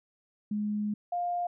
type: tone pair in turn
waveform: sine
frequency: 209.3 / 704 Hz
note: G#3 / F5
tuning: +14 / +14 cents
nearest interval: octave + major sixth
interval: 2100 cents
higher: second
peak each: -28 dBFS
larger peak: neither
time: 0.51-0.94 / 1.12-1.47 s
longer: first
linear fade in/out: 5 ms
effects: none